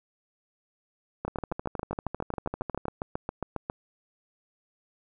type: two click trains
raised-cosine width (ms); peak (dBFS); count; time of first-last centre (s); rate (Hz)
1; -16 / -18; 19 / 21; 1.25-3.699 / 1.28-2.855; 7.35 / 12.7
effects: none